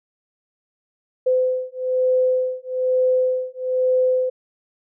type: beating tone pair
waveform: sine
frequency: 510 / 511.1 Hz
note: C5 / C5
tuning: -44 / -41 cents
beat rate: 1.1 Hz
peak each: -20 dBFS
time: 1.26-4.3 s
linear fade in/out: 10 ms
effects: none